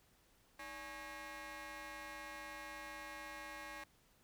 15% pulse ring-modulated tone, 264 Hz, C4, 16 cents sharp, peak -38 dBFS, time 0.59-3.84 s, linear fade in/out 5 ms, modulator 1370 Hz, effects pink hiss -71 dBFS RMS until 4.23 s

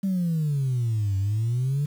sine exponential two-way sweep, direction down then up, 198.3 to 95.6 to 148.6 Hz, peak -20 dBFS, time 0.03-1.86 s, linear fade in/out 10 ms, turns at 1.17 s, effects tanh soft clip ceiling -19 dBFS + 8-bit

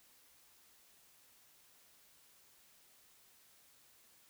silence, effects white hiss -66 dBFS RMS until 4.29 s

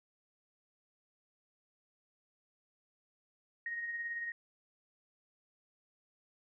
sine tone with tremolo, 1870 Hz, A#6, 5 cents sharp, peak -35 dBFS, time 3.66-4.32 s, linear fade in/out 2 ms, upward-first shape sine, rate 18 Hz, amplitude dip 40%, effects none

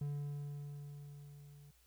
triangle tone with level ramp, 144.4 Hz, D3, 29 cents flat, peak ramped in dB -34 to -54 dBFS, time 0.01-1.71 s, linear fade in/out 5 ms, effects added 60 Hz sine -69 dBFS peak until 1.86 s + white hiss -71 dBFS RMS until 1.86 s

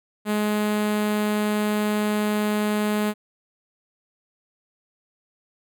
sawtooth tone with notch filter, 210.4 Hz, G#3, 23 cents sharp, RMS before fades -23 dBFS, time 0.25-3.14 s, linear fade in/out 50 ms, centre 5500 Hz, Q 1.8, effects none

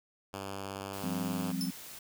5% pulse tone, 98 Hz, G2, in tune, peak -27 dBFS, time 0.33-1.52 s, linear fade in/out 10 ms
white noise, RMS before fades -47 dBFS, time 0.93-1.99 s, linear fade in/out 5 ms
sine chord, F suspended second, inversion none, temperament equal, 174.61 / 196 / 261.6 Hz, F3 / G3 / C4, 0 / 0 / 0 cents, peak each -36 dBFS, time 1.03-1.71 s, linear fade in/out 10 ms
sawtooth tone with exponential decay, 5274 Hz, E8, in tune, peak -29 dBFS, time 1.61-1.78 s, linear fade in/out 0 ms, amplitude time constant 36 ms
effects none

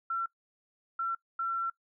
sine tone bursts at uneven times, 1354 Hz, E6, 46 cents sharp, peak -29 dBFS, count 3, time 0.1-0.26 / 0.99-1.15 / 1.39-1.7 s, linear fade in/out 5 ms, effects noise-tail reverb RT60 0.1 s tail -20 dB re dry

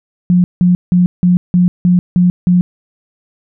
sine tone bursts, 178.5 Hz, F3, 38 cents sharp, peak -6 dBFS, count 8, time 0.3-2.61 s, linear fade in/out 0 ms, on 140 ms, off 170 ms, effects none

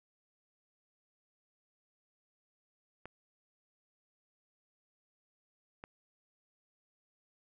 clicks, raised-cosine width 0.5 ms, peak -30 dBFS, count 2, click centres 3.056 / 5.839 s, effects none

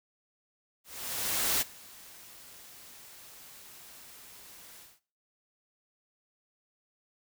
white noise with ADSR envelope, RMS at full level -27 dBFS, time 0.84-5 s, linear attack 770 ms, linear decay 23 ms, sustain -24 dB, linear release 210 ms, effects noise-tail reverb RT60 0.4 s tail -18 dB re dry

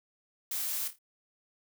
blue noise with echo, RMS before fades -34 dBFS, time 0.51-0.88 s, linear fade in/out 5 ms, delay 27 ms, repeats 4, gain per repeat -9 dB, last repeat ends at 0.988 s, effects none

